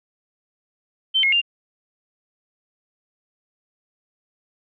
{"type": "tone with pitch steps", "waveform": "sine", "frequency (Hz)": [3099, 2160, 2796], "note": ["G7", "C#7", "F7"], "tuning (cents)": [-21, -45, 1], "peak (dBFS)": -15, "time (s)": [1.14, 1.416], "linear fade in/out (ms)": 20, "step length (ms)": 92, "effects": []}